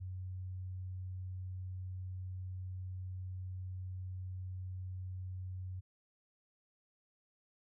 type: tone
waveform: sine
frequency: 92.5 Hz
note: F#2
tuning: in tune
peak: -40 dBFS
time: 0-5.81 s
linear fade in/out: 20 ms
effects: none